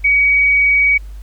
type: tone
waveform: sine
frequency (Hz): 2261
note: C#7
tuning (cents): +34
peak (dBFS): -9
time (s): 0.04-0.98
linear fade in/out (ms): 10
effects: added 50 Hz sine -28 dBFS peak until 1.22 s + pink hiss -51 dBFS RMS until 1.22 s